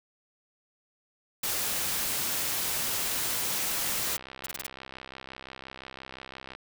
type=noise; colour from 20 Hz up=white; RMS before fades=-30 dBFS; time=1.43-4.17 s; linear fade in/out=5 ms
type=click train; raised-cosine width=0.3 ms; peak=-25 dBFS; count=180; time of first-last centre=3.83-6.55 s; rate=65.8 Hz
type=noise bursts; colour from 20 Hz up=white; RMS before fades=-34 dBFS; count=5; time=4.44-4.666 s; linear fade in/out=5 ms; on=22 ms; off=29 ms
effects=none